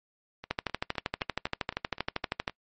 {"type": "two click trains", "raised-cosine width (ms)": 0.3, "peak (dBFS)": [-12, -24], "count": [26, 9], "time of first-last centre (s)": [[0.51, 2.479], [0.44, 2.497]], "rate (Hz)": [12.7, 3.89], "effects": ["noise-tail reverb RT60 0.1 s tail -23 dB re dry", "MP3 32 kbps"]}